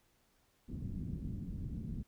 white low-pass noise, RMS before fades -41 dBFS, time 0.68-2.03 s, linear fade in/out 10 ms, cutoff 210 Hz, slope 24 dB/octave, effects pink hiss -73 dBFS RMS until 2.07 s

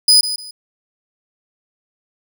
35% pulse tone with echo, 4978 Hz, D#8, in tune, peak -6 dBFS, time 0.08-0.21 s, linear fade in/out 5 ms, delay 150 ms, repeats 2, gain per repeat -12 dB, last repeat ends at 0.51 s, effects none

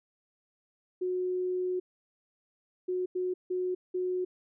sine tone bursts at uneven times, 365.3 Hz, F#4, 22 cents flat, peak -28 dBFS, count 5, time 1.01-1.8 / 2.88-3.06 / 3.15-3.34 / 3.5-3.75 / 3.94-4.25 s, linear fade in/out 10 ms, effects none

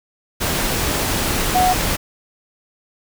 sine tone in noise, 734 Hz, F#5, 14 cents flat, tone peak -13 dBFS, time 1.54-1.74 s, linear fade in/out 20 ms, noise pink, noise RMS -20 dBFS, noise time 0.4-1.97 s, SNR +4 dB, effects none

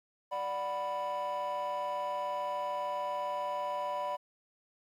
triangle chord, B minor, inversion first, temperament equal, 587.3 / 740 / 987.8 Hz, D5 / F#5 / B5, 0 / 0 / 0 cents, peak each -34 / -37 / -32 dBFS, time 0.31-4.17 s, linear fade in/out 20 ms, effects tanh soft clip ceiling -27 dBFS + 11-bit

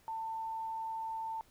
sine tone, 894 Hz, A5, 27 cents sharp, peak -36 dBFS, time 0.08-1.41 s, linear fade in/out 0 ms, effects pink hiss -66 dBFS RMS until 1.5 s

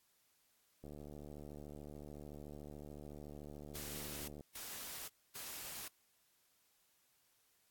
click train, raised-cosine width 2 ms, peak -38 dBFS, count 264, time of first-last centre 0.84-4.409 s, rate 73.7 Hz
white noise bursts, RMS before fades -47 dBFS, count 3, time 3.75-5.88 s, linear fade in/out 5 ms, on 530 ms, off 270 ms
effects white hiss -75 dBFS RMS until 7.7 s + AAC 64 kbps

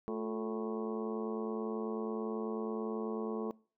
harmonic tone with a mistuned harmonic, 110 Hz, A2, in tune, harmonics 2 / 3 / 4 / 5 / 6 / 7 / 8 / 9 / 10, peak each -39 / -42 / -38 / -50 / -49 / -51 / -54 / -51 / -49 dBFS, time 0.08-3.51 s, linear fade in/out 0 ms, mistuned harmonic 3, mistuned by +110 cents, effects noise-tail reverb RT60 0.4 s tail -22 dB re dry

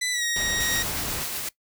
15% pulse tone with pitch glide, 1995 to 1883 Hz, B6 to A#6, +17 to +17 cents, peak -18 dBFS, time 0.01-0.83 s, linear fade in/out 10 ms, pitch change -100 cents, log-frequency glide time 0.11-0.24 s
pink noise, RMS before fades -33 dBFS, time 0.36-1.23 s, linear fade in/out 2 ms
white noise with tremolo, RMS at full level -30 dBFS, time 0.6-1.49 s, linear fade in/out 5 ms, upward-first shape sine, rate 8.2 Hz, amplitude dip 25%
effects noise-tail reverb RT60 0.1 s tail -19 dB re dry

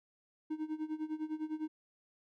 triangle tone with tremolo, 310.6 Hz, D#4, 3 cents flat, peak -31 dBFS, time 0.5-1.68 s, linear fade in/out 10 ms, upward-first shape sine, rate 9.9 Hz, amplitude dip 85%, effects none

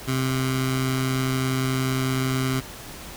15% pulse tone with notch filter, 131 Hz, C3, 2 cents sharp, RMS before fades -24 dBFS, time 0.07-2.61 s, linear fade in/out 20 ms, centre 530 Hz, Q 0.98, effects pink hiss -39 dBFS RMS until 3.16 s

